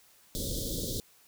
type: band-stop noise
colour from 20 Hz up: pink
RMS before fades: -34 dBFS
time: 0.35-1 s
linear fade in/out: 0 ms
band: 580 to 3300 Hz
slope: 96 dB/octave
effects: white hiss -61 dBFS RMS until 1.27 s